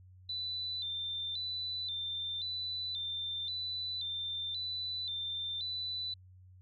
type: tone with vibrato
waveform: sine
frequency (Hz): 3776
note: A#7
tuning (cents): +22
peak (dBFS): -35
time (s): 0.29-6.14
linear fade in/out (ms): 5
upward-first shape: square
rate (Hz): 0.94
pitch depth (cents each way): 93
effects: added 92 Hz sine -54 dBFS peak until 6.61 s